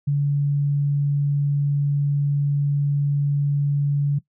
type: tone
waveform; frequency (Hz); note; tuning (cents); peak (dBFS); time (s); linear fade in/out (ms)
sine; 143.1; D3; -45; -17; 0.07-4.19; 10
effects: noise-tail reverb RT60 0.1 s tail -18 dB re dry

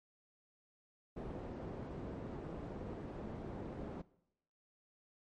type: low-pass noise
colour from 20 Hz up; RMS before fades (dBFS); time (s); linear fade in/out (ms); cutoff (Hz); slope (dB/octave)
white; -45; 1.16-4.02; 10; 410; 12
effects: noise-tail reverb RT60 0.8 s tail -20 dB re dry + MP3 48 kbps

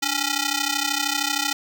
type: ring-modulated tone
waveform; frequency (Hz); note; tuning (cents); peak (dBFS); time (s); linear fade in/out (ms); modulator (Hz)
5% pulse; 553; C#5; -4; -7; 0.02-1.53; 5; 260
effects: none

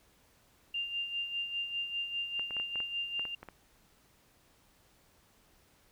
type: tone with tremolo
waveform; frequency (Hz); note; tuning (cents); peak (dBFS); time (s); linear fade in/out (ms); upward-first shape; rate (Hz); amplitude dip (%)
sine; 2794; F7; 0; -31; 0.74-3.35; 5; sine; 5; 60
type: clicks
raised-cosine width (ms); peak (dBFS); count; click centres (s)
0.5; -30; 10; 2.395 / 2.508 / 2.567 / 2.599 / 2.757 / 2.803 / 3.195 / 3.253 / 3.43 / 3.487
effects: pink hiss -66 dBFS RMS until 5.91 s

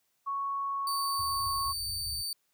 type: tone with pitch glide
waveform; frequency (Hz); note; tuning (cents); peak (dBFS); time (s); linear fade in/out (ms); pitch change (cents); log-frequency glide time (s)
sine; 1109 to 1100.1; C#6 to C#6; 0 to -14; -30; 0.26-1.73; 20; -14; 0.6-1.5
type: tone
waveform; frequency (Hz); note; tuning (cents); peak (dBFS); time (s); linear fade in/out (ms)
sawtooth; 4579; D8; -45; -30; 0.87-2.33; 2
type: low-pass noise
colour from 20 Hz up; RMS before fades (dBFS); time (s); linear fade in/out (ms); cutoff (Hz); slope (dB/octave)
pink; -41; 1.18-2.23; 20; 110; 96
effects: white hiss -75 dBFS RMS until 2.53 s + high-pass 60 Hz 12 dB/octave

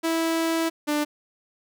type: tone pair in turn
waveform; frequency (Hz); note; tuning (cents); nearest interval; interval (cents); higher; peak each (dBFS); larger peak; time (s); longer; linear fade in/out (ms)
sawtooth; 327.8 / 296.8; E4 / D4; -10 / +18; major second; 172; first; -18; neither; 0.03-0.7 / 0.87-1.05; first; 20
effects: none

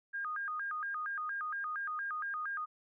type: tone with vibrato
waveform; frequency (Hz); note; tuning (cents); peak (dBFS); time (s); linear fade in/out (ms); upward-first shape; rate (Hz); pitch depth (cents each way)
sine; 1412; F6; +19; -35; 0.13-2.66; 20; square; 4.3; 230
effects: none

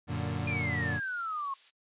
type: chord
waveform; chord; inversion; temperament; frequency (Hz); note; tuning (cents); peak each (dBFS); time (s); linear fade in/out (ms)
30% pulse; Gb augmented; none; equal; 92.5 / 116.54 / 146.83; Gb2 / Bb2 / D3; 0 / 0 / 0; -33; 0.07-1.01; 50
type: exponential sweep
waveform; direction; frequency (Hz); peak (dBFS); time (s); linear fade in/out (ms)
sine; down; 2443 to 1071; -32; 0.47-1.54; 5
type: noise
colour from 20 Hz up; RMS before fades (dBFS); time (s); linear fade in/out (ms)
violet; -42; 0.96-1.71; 20
effects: noise-tail reverb RT60 0.1 s tail -24 dB re dry + resampled to 8000 Hz

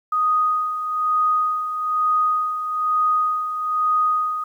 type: tone with tremolo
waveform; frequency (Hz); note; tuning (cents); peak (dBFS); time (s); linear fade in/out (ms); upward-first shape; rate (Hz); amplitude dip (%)
sine; 1244.5; D#6; 0; -15; 0.12-4.44; 5; sine; 1.1; 60
effects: 9-bit

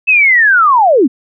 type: linear sweep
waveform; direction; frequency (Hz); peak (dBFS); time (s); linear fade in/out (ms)
sine; down; 2637 to 220; -5; 0.07-1.08; 20
effects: none

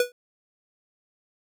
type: tone with exponential decay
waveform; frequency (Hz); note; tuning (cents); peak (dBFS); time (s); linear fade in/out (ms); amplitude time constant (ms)
square; 490; B4; -14; -16; 0-0.12; 2; 26
effects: none

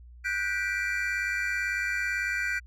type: chord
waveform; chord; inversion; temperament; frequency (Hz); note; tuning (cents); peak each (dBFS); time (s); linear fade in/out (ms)
triangle; G major seventh; third; just; 1470 / 1568 / 1960 / 2352; F#6 / G6 / B6 / D7; -12 / 0 / -14 / +2; -31; 0.24-2.6; 20
effects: added 60 Hz sine -46 dBFS peak until 2.66 s

